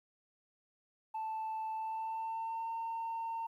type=tone with pitch glide; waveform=sine; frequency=880 to 910.5 Hz; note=A5 to A#5; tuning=0 to -41 cents; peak=-34 dBFS; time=1.14-3.47 s; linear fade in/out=10 ms; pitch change=+59 cents; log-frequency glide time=1.74-2.72 s; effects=tanh soft clip ceiling -34 dBFS + 12-bit